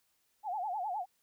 sine tone with vibrato, 784 Hz, G5, in tune, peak -33 dBFS, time 0.43-1.06 s, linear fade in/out 50 ms, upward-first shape sine, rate 9.7 Hz, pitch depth 190 cents each way, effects white hiss -75 dBFS RMS until 1.22 s

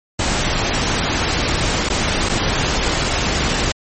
pink noise with dropouts, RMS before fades -18 dBFS, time 0.19-3.72 s, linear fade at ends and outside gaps 5 ms, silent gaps 1.889-1.899 / 2.289-2.294 s, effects MP3 32 kbps

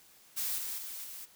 blue noise with level steps, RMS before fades -34 / -38 / -42 / -45 dBFS, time 0.36-1.26 s, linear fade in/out 20 ms, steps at 0.58 / 0.78 / 1.04 s, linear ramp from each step 2 ms, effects white hiss -60 dBFS RMS until 1.35 s

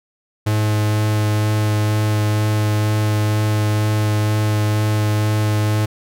45% pulse tone with vibrato, 106.4 Hz, G#2, 42 cents sharp, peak -15 dBFS, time 0.46-5.86 s, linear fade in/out 10 ms, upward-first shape sine, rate 2.1 Hz, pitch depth 10 cents each way, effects none

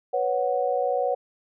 sine chord, B suspended second, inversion none, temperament equal, 493.9 / 554.4 / 740 Hz, B4 / C#5 / F#5, 0 / 0 / 0 cents, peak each -26 dBFS, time 0.13-1.15 s, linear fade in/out 10 ms, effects none

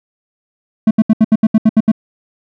triangle tone bursts, 219.1 Hz, A3, 7 cents flat, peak -3 dBFS, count 10, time 0.87-1.917 s, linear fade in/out 5 ms, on 39 ms, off 73 ms, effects none

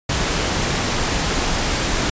pink noise, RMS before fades -20 dBFS, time 0.09-2.1 s, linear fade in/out 5 ms, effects resampled to 16000 Hz

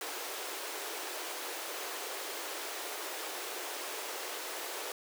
pink high-pass noise, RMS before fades -40 dBFS, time 0.01-4.92 s, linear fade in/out 2 ms, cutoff 340 Hz, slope 48 dB/octave, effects none

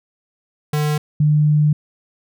square / sine tone pair in turn, 150.1 / 150.1 Hz, D3 / D3, +38 / +38 cents, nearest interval unison, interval 0 cents, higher neither, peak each -17 / -11 dBFS, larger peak second, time 0.73-0.98 / 1.2-1.73 s, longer second, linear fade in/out 5 ms, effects none

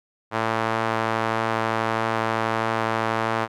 sawtooth tone with band-pass filter, 112.3 Hz, A2, 36 cents sharp, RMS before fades -24 dBFS, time 0.31-3.48 s, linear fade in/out 50 ms, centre 1100 Hz, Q 1.1, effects none

